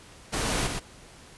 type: noise with echo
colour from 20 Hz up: pink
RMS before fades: -28 dBFS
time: 0.32-0.68 s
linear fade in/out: 20 ms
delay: 120 ms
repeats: 1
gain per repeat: -4 dB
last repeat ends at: 0.8 s
effects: pink hiss -50 dBFS RMS until 1.37 s + resampled to 24000 Hz